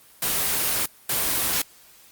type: noise bursts at uneven times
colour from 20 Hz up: white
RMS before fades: -23 dBFS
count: 2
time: 0.22-0.86 / 1.09-1.62 s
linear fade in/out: 5 ms
effects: white hiss -52 dBFS RMS until 2.11 s + Opus 24 kbps